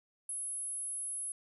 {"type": "tone", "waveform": "sine", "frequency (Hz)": 10650, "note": "E9", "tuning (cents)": 17, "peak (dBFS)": -36, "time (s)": [0.29, 1.32], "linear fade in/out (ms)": 2, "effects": []}